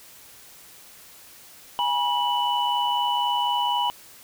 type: tone cluster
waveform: sine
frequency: 823 / 967 / 2969 Hz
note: G#5 / B5 / F#7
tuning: -16 / -37 / +5 cents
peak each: -27 / -23 / -27 dBFS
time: 1.79-3.9 s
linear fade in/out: 0 ms
effects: white hiss -48 dBFS RMS until 4.23 s